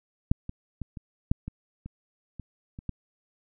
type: clicks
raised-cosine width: 5 ms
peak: -8 / -22 / -21 / -26 / -9 / -22 / -26 / -26 / -27 / -18 dBFS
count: 10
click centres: 0.315 / 0.494 / 0.817 / 0.972 / 1.315 / 1.48 / 1.86 / 2.397 / 2.789 / 2.893 s
effects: none